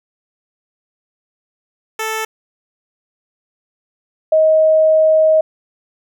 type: tone pair in turn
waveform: 10% pulse / sine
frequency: 440 / 630 Hz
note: A4 / D#5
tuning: 0 / +21 cents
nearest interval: tritone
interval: 621 cents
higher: second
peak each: -11 / -8 dBFS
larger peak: second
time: 1.99-2.25 / 4.32-5.41 s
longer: second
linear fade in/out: 5 ms
effects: none